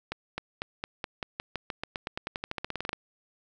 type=accelerating click train; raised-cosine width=0.3 ms; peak=-16 dBFS; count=25; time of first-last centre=0.12-2.931 s; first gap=260 ms; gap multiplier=0.92; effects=none